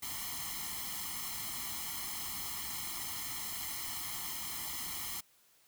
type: noise with comb filter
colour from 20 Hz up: white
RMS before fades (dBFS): -40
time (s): 0.02-5.21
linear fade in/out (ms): 10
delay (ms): 0.96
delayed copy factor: +1
effects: white hiss -67 dBFS RMS until 5.67 s